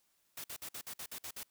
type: noise bursts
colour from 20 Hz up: white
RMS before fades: -44 dBFS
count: 9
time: 0.37-1.433 s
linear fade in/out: 5 ms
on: 71 ms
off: 53 ms
effects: white hiss -75 dBFS RMS until 1.5 s